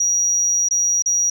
sine tone with dropouts, 5760 Hz, F#8, 47 cents flat, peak -14 dBFS, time 0-1.3 s, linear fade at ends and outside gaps 5 ms, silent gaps 0.687-0.709 / 1.023-1.059 s, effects tanh soft clip ceiling -10 dBFS

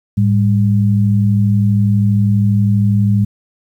sine tone pair together, 107.61 / 200 Hz, A2 / G3, -38 / +35 cents, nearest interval major seventh, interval 1073 cents, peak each -11 / -14 dBFS, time 0.17-3.25 s, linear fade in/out 10 ms, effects 8-bit

